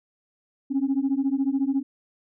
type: beating tone pair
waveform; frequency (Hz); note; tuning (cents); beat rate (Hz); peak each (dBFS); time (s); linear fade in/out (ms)
sine; 265.6 / 279.6; C4 / C#4; +26 / +15; 14; -23; 0.7-1.83; 20
effects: tanh soft clip ceiling -16 dBFS